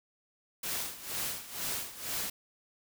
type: noise with tremolo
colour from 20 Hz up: white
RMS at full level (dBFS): -34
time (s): 0.63-2.3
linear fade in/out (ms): 5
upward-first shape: sine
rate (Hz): 2.1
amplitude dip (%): 80
effects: none